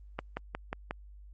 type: click train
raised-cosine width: 0.5 ms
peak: -19 dBFS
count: 5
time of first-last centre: 0.19-0.909 s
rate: 5.56 Hz
effects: added 50 Hz sine -48 dBFS peak until 1.33 s + Opus 32 kbps